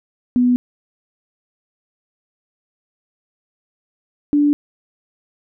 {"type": "tone pair in turn", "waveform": "sine", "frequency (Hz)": [246.9, 291.8], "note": ["B3", "D4"], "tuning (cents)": [0, -11], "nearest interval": "minor third", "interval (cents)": 289, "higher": "second", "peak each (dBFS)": -11, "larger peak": "neither", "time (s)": [[0.36, 0.56], [4.33, 4.53]], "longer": "neither", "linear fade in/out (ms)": 0, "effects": []}